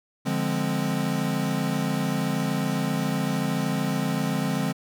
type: chord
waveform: square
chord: D half-diminished seventh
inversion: none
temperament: equal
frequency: 146.83 / 174.61 / 207.7 / 261.6 Hz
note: D3 / F3 / Ab3 / C4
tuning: 0 / 0 / 0 / 0 cents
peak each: -30 dBFS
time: 0.25-4.73 s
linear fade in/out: 20 ms
effects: none